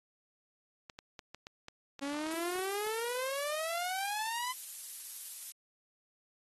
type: clicks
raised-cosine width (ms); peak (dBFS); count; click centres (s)
0.2; -28; 12; 0.898 / 0.989 / 1.192 / 1.346 / 1.469 / 1.684 / 1.993 / 2.132 / 2.267 / 2.558 / 2.591 / 2.866
type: exponential sweep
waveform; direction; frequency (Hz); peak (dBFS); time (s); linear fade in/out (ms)
sawtooth; up; 274.4 to 1024; -31; 2.01-4.53; 20
type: noise with tremolo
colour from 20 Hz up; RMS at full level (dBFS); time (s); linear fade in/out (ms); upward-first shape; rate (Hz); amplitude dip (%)
violet; -39; 2.31-5.52; 2; triangle; 19; 25
effects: AAC 32 kbps